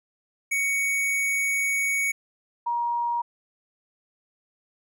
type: tone pair in turn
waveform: square / sine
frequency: 2234 / 948 Hz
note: C#7 / A#5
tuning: +13 / +29 cents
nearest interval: octave + minor third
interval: 1484 cents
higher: first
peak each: -23 dBFS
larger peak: neither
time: 0.51-2.12 / 2.66-3.22 s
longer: first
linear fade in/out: 10 ms
effects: none